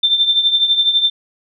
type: tone with tremolo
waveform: sine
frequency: 3569 Hz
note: A7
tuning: 24 cents sharp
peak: -8 dBFS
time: 0.03-1.1 s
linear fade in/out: 5 ms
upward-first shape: triangle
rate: 12 Hz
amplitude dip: 75%
effects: none